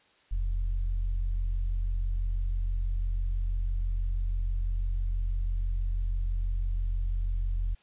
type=tone pair together; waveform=sine; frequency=41.2 / 87.31 Hz; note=E1 / F2; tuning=0 / 0 cents; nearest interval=octave + minor second; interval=1300 cents; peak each=-26 / -38 dBFS; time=0.31-7.75 s; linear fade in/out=10 ms; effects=white hiss -63 dBFS RMS until 7.82 s + resampled to 8000 Hz